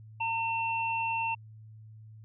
sine tone pair together, 909.6 / 2700 Hz, A#5 / E7, -43 / +41 cents, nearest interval octave + perfect fifth, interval 1884 cents, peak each -30 / -32 dBFS, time 0.2-1.35 s, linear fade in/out 10 ms, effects added 109 Hz sine -47 dBFS peak until 2.24 s

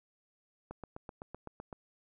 click train, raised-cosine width 1 ms, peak -29 dBFS, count 9, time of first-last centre 0.71-1.728 s, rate 7.86 Hz, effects none

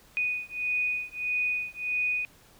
sine beating tone pair, 2479 / 2480.6 Hz, D#7 / D#7, -7 / -6 cents, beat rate 1.6 Hz, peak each -30 dBFS, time 0.17-2.25 s, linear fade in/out 0 ms, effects pink hiss -57 dBFS RMS until 2.59 s

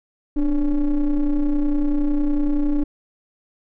triangle ring-modulated tone, 138.59 Hz, C#3, in tune, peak -11 dBFS, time 0.36-2.84 s, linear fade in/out 10 ms, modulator 154 Hz, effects none

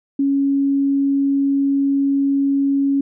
sine tone, 277.2 Hz, C#4, in tune, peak -14 dBFS, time 0.19-3.01 s, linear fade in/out 5 ms, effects none

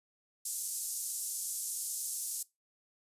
pink band-pass noise, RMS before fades -38 dBFS, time 0.45-2.43 s, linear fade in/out 5 ms, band 6900 to 12000 Hz, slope 24 dB/octave, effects noise-tail reverb RT60 0.2 s tail -20 dB re dry + resampled to 32000 Hz

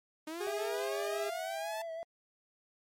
sawtooth linear sweep, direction up, 303.5 to 887 Hz, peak -35 dBFS, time 0.27-1.82 s, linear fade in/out 5 ms
40% pulse tone with pitch glide, 410 to 406.9 Hz, G#4 to G#4, -22 to -35 cents, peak -35 dBFS, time 0.4-1.3 s, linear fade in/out 10 ms, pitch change -13 cents, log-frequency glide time 0.64-0.87 s
triangle tone with vibrato, 659.3 Hz, E5, in tune, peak -36 dBFS, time 0.47-2.03 s, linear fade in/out 0 ms, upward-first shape sine, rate 6 Hz, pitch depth 30 cents each way
effects MP3 64 kbps

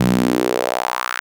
sawtooth tone with high-pass filter sweep, 61.74 Hz, B1, in tune, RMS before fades -19 dBFS, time 0-1.2 s, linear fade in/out 5 ms, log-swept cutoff 150 to 1600 Hz, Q 2.9, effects none

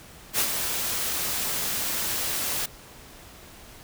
white noise with ADSR envelope, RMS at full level -22 dBFS, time 0.33-2.66 s, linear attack 57 ms, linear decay 80 ms, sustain -6 dB, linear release 6 ms, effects pink hiss -47 dBFS RMS until 3.83 s

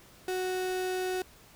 35% pulse tone, 369.8 Hz, F#4, 1 cent flat, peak -28 dBFS, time 0.28-1.22 s, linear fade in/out 2 ms, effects pink hiss -56 dBFS RMS until 1.55 s

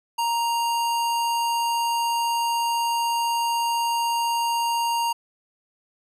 square tone, 934 Hz, A#5, 3 cents sharp, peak -22 dBFS, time 0.18-5.13 s, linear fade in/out 10 ms, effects resampled to 32000 Hz

